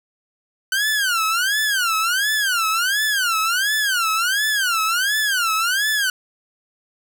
sawtooth tone with vibrato, 1500 Hz, F#6, 23 cents sharp, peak -14 dBFS, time 0.72-6.1 s, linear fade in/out 2 ms, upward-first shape sine, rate 1.4 Hz, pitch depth 260 cents each way, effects none

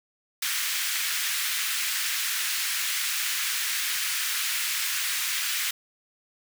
pink high-pass noise, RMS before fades -28 dBFS, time 0.42-5.71 s, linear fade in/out 5 ms, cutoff 1600 Hz, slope 24 dB/octave, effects none

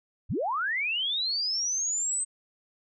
sine linear sweep, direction up, 38.89 to 8280 Hz, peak -26 dBFS, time 0.29-2.25 s, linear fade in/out 20 ms, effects none

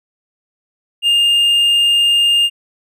triangle tone, 2816 Hz, F7, 14 cents sharp, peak -8 dBFS, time 1.02-2.5 s, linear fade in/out 50 ms, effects none

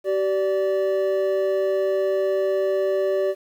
triangle tone pair together, 384 / 584 Hz, G4 / D5, -36 / -10 cents, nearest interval perfect fifth, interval 726 cents, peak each -20 dBFS, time 0.04-3.35 s, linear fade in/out 50 ms, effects 9-bit

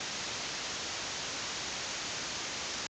white low-pass noise, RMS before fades -38 dBFS, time 0-2.87 s, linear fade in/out 5 ms, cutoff 7000 Hz, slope 96 dB/octave, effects high-pass 60 Hz 12 dB/octave

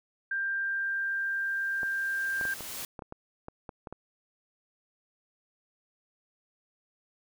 sine tone, 1587 Hz, G6, 21 cents sharp, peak -28 dBFS, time 0.31-2.54 s, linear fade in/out 5 ms
white noise with exponential growth, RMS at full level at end -37 dBFS, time 0.64-2.85 s, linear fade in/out 1 ms, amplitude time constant 480 ms
clicks, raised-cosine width 1 ms, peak -26 dBFS, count 11, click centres 1.832 / 2.412 / 2.453 / 2.607 / 2.992 / 3.022 / 3.124 / 3.484 / 3.692 / 3.872 / 3.926 s
effects none

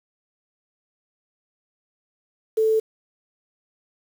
sine tone with quantisation, 440 Hz, A4, in tune, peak -16 dBFS, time 2.57-2.8 s, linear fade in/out 10 ms, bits 7, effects none

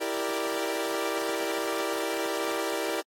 sawtooth chord, E half-diminished seventh, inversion none, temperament equal, 329.6 / 392 / 466.2 / 587.3 Hz, E4 / G4 / Bb4 / D5, 0 / 0 / 0 / 0 cents, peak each -30 dBFS, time 0-3.02 s, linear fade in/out 20 ms, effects AAC 48 kbps

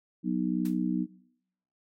harmonic tone, 61.74 Hz, B1, in tune, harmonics 3 / 4 / 5, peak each -29 / -30 / -31 dBFS, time 0.23-1.07 s, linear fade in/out 50 ms
white noise with exponential decay, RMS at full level -42 dBFS, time 0.65-0.79 s, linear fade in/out 5 ms, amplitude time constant 29 ms
effects noise-tail reverb RT60 0.8 s tail -22 dB re dry + MP3 64 kbps

